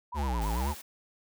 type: tone with vibrato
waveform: sine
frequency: 899 Hz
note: A5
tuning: 37 cents sharp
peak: -35 dBFS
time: 0.12-0.74 s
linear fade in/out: 10 ms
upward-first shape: sine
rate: 9.2 Hz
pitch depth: 200 cents each way
type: linear two-way sweep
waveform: square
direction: down then up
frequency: 77.3 to 50.8 to 77.3 Hz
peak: -29 dBFS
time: 0.14-0.75 s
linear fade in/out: 50 ms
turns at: 0.46 s
type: high-pass noise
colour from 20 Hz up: white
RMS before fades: -45 dBFS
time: 0.41-0.82 s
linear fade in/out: 10 ms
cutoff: 180 Hz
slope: 24 dB/octave
effects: none